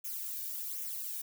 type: noise with flanger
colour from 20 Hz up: violet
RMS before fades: -39 dBFS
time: 0.04-1.22 s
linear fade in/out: 10 ms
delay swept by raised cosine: 0.22 to 1.52 ms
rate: 1.3 Hz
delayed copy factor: -0.6
effects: none